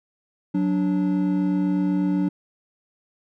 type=tone pair together; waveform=triangle; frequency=183.89 / 291.9 Hz; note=F#3 / D4; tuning=-10 / -10 cents; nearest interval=minor sixth; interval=800 cents; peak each=-20 / -20 dBFS; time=0.54-2.29 s; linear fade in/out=10 ms; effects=none